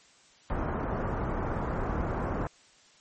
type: low-pass noise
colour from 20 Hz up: pink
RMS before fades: -31 dBFS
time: 0.5-2.47 s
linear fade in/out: 0 ms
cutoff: 1400 Hz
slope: 24 dB/octave
effects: white hiss -59 dBFS RMS until 3 s + MP3 32 kbps